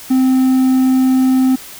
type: tone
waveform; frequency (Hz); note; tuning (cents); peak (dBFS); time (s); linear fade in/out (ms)
triangle; 259.9; C4; -11; -7; 0.1-1.56; 10
effects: white hiss -34 dBFS RMS until 1.79 s